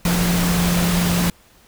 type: tone in noise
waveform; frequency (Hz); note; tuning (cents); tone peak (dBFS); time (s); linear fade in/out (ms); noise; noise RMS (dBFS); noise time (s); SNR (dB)
sine; 174.9; F3; +3; -17; 0.05-1.3; 2; pink; -22; 0.05-1.3; +2
effects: pink hiss -52 dBFS RMS until 1.67 s